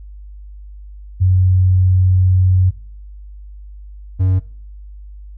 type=tone pair in turn; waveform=sine / triangle; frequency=92.5 / 93.47 Hz; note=F#2 / F#2; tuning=0 / +18 cents; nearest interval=unison; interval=18 cents; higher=second; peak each=-9 dBFS; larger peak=neither; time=1.2-2.71 / 4.19-4.4 s; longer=first; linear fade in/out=20 ms; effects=noise-tail reverb RT60 0.5 s tail -20 dB re dry + added 50 Hz sine -32 dBFS peak until 5.37 s